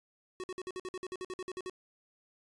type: tone bursts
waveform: square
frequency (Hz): 370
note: F#4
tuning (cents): 0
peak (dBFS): -38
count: 15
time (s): 0.4-1.697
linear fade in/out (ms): 0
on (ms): 37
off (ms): 53
effects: resampled to 22050 Hz